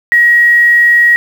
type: tone with quantisation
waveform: sine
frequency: 1900 Hz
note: A#6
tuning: 33 cents sharp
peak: -4 dBFS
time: 0.12-1.16 s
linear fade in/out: 0 ms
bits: 5
effects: none